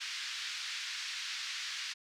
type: band-pass noise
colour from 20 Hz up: white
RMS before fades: -40 dBFS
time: 0-1.94 s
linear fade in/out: 20 ms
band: 1500 to 5200 Hz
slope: 24 dB/octave
effects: none